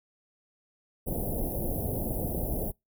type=band-stop noise; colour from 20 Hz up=pink; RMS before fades=-31 dBFS; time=1.06-2.72 s; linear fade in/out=20 ms; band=720 to 11000 Hz; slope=48 dB/octave; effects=noise-tail reverb RT60 0.2 s tail -26 dB re dry